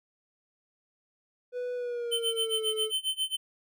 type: tone with pitch glide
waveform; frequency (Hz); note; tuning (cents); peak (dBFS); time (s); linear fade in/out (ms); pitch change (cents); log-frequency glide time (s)
triangle; 493.9 to 435; B4 to A4; 0 to -20; -29; 1.52-2.92; 50; -220; 1.75-2.68
type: tone with tremolo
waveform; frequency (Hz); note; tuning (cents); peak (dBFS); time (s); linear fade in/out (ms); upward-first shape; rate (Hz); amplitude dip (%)
square; 3072; G7; -36; -26; 2.11-3.37; 20; sine; 7.4; 95
effects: none